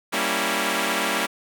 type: chord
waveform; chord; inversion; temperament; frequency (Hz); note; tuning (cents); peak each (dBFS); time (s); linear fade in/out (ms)
5% pulse; G diminished seventh; none; equal; 196 / 233.1 / 277.2 / 329.6; G3 / Bb3 / Db4 / Fb4; 0 / 0 / 0 / 0; -16; 0.12-1.27; 20
effects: none